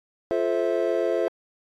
triangle chord, F major seventh, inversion none, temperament just, 349.2 / 436.5 / 523.8 / 654.8 Hz, F4 / A4 / C5 / E5, 0 / -14 / +2 / -12 cents, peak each -25 dBFS, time 0.31-1.28 s, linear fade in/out 0 ms, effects AAC 48 kbps

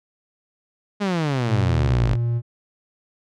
sawtooth exponential sweep, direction down, 210 to 47.47 Hz, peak -16 dBFS, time 1-2.16 s, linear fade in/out 20 ms
triangle tone with pitch glide, 120 to 118.21 Hz, B2 to A#2, -49 to +25 cents, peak -17 dBFS, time 1.45-2.42 s, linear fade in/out 50 ms, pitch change -26 cents, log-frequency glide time 2.03-2.11 s
effects low-pass 5000 Hz 12 dB/octave

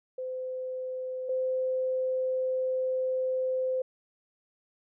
sine tone pair in turn, 513 / 516 Hz, C5 / C5, -34 / -24 cents, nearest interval unison, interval 10 cents, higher second, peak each -32 / -26 dBFS, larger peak second, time 0.18-1.29 / 1.29-3.82 s, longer second, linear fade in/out 5 ms, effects none

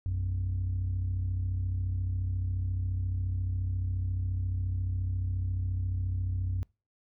sine tone pair together, 58.2 / 92.5 Hz, A#1 / F#2, -2 / 0 cents, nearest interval minor sixth, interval 802 cents, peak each -33 / -27 dBFS, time 0.06-6.63 s, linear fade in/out 0 ms, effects noise-tail reverb RT60 0.3 s tail -26 dB re dry + tanh soft clip ceiling -25 dBFS

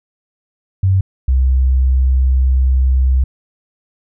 sine tone pair in turn, 95 / 64.86 Hz, F#2 / C2, +46 / -15 cents, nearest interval perfect fifth, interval 661 cents, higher first, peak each -9 dBFS, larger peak neither, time 0.83-1.01 / 1.28-3.24 s, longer second, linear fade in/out 5 ms, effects none

